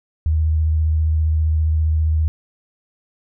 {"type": "tone with vibrato", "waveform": "sine", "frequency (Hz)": 78.5, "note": "D#2", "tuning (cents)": 16, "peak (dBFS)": -14, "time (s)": [0.26, 2.28], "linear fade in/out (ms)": 0, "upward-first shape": "square", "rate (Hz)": 15, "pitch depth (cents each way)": 17, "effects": []}